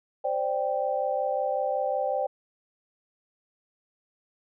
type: chord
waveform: sine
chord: C suspended second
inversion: none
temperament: just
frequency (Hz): 523.3 / 588.7 / 784.9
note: C5 / D5 / G5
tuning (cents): 0 / +4 / +2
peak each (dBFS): -29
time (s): 0.24-2.27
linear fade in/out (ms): 10
effects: none